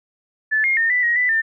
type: tone with pitch steps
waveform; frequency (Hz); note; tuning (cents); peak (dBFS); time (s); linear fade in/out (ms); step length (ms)
sine; 1742 / 2133 / 1827 / 1982 / 1889 / 1987 / 1797; A6 / C7 / A#6 / B6 / A#6 / B6 / A6; -18 / +33 / -35 / +6 / +22 / +10 / +36; -15; 0.51-1.42; 20; 130
effects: none